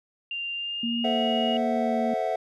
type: tone with pitch glide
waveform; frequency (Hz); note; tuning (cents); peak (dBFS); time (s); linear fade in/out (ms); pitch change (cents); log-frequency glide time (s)
sine; 2787 to 2875; F7 to F7; -4 to +50; -29; 0.31-1.57; 2; +54; 0.53-1.2
type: tone with vibrato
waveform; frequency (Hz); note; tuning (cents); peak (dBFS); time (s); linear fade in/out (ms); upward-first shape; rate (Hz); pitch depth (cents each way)
sine; 233.1; A#3; 0; -26; 0.83-2.14; 5; sine; 1.5; 15
type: chord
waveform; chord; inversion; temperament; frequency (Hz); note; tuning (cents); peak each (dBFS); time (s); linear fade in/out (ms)
triangle; F# half-diminished seventh; first; equal; 440 / 523.3 / 659.3 / 740; A4 / C5 / E5 / F#5; 0 / 0 / 0 / 0; -31 / -31 / -26 / -27; 1.04-2.36; 5
effects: none